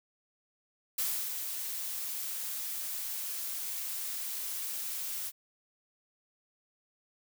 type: noise with ADSR envelope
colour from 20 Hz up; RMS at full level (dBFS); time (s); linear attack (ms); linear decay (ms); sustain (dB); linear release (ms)
blue; -31; 0.98-5.32; 6; 310; -6; 47
effects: none

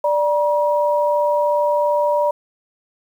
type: tone pair together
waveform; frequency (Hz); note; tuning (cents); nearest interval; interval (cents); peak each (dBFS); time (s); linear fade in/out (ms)
sine; 589 / 955.7; D5 / A#5; +5 / +43; minor sixth; 838; -16 / -19; 0.04-2.31; 5
effects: 8-bit

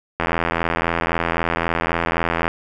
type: click train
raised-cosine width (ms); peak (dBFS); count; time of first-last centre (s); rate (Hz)
0.5; -4; 192; 0.2-2.479; 83.8
effects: none

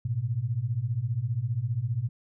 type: beating tone pair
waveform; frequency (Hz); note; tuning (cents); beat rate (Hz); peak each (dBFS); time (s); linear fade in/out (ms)
sine; 108.6 / 123.6; A2 / B2; -22 / +2; 15; -30 / -28; 0.05-2.09; 5
effects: none

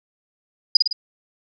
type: tone with echo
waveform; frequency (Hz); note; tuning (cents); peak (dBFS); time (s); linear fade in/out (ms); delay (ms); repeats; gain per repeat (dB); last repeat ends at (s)
sine; 4925; D#8; -19; -6; 0.75-0.77; 5; 53; 3; -5; 0.929
effects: none

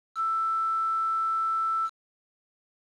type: tone with quantisation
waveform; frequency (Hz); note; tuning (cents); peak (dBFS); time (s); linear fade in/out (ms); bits
sine; 1325; E6; +9; -24; 0.15-1.9; 50; 7
effects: low-pass 5000 Hz 12 dB/octave

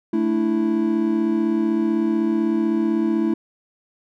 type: chord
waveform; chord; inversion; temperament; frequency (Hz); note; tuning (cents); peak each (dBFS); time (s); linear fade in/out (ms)
triangle; A suspended fourth; none; equal; 220 / 293.7 / 329.6; A3 / D4 / E4; 0 / 0 / 0; -20 / -24 / -18; 0.13-3.34; 5
effects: none

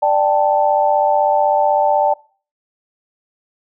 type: chord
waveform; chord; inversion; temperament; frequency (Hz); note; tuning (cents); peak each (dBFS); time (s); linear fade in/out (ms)
sine; D suspended fourth; none; equal with one note detuned; 591.1 / 784 / 880; D5 / G5 / A5; +11 / 0 / 0; -16; 0.02-2.14; 10
effects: noise-tail reverb RT60 0.4 s tail -22 dB re dry

